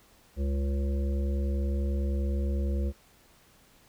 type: harmonic tone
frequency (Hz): 69.3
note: C#2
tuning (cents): 0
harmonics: 1 / 3 / 5 / 7 / 8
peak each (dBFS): -26 / -36 / -40 / -43 / -44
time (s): 0.36-2.93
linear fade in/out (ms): 50
effects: pink hiss -60 dBFS RMS until 3.88 s